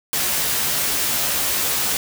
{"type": "noise with comb filter", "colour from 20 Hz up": "white", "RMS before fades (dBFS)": -21, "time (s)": [0.13, 1.97], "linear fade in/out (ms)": 0, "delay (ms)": 14, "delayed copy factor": 0.75, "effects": []}